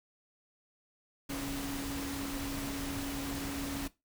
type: tone in noise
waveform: sine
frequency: 277.7 Hz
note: C#4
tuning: 3 cents sharp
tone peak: -37 dBFS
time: 1.29-3.88 s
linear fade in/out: 10 ms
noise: pink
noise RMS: -40 dBFS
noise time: 1.29-3.88 s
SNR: 0 dB
effects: noise-tail reverb RT60 0.2 s tail -17 dB re dry